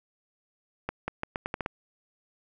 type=accelerating click train; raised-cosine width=0.5 ms; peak=-15 dBFS; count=8; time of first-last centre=0.89-1.661 s; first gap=190 ms; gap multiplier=0.81; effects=none